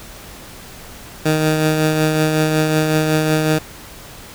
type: tone with tremolo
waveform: 15% pulse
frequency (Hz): 155.56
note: D#3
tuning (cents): 0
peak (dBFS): -6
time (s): 1.25-3.59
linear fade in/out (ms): 10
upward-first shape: triangle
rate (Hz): 5.4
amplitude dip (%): 40
effects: pink hiss -37 dBFS RMS until 4.34 s